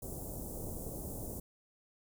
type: band-stop noise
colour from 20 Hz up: pink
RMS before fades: -42 dBFS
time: 0.02-1.4 s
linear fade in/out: 5 ms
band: 680 to 8200 Hz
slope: 24 dB/octave
effects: none